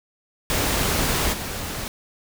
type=noise with level steps; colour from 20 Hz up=pink; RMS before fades=-22 / -30 dBFS; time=0.5-1.88 s; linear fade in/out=0 ms; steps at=1.32 s; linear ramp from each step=20 ms; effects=none